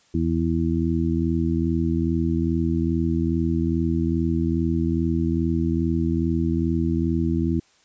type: harmonic tone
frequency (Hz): 82.41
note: E2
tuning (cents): 0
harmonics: 1 / 2 / 3 / 4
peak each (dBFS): -25 / -25 / -25 / -25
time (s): 0.14-7.6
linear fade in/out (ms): 5
effects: white hiss -59 dBFS RMS until 7.84 s + resampled to 16000 Hz